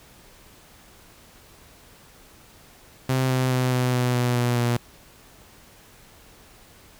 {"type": "tone with pitch steps", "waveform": "sawtooth", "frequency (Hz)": [130.3, 128.8, 127.32, 125.86, 124.42, 122.99, 121.57, 120.18], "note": ["C3", "C3", "C3", "B2", "B2", "B2", "B2", "B2"], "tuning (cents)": [-7, -27, -47, 33, 13, -7, -27, -47], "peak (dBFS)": -16, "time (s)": [3.09, 4.77], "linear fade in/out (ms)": 5, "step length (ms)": 210, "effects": ["pink hiss -51 dBFS RMS until 6.99 s"]}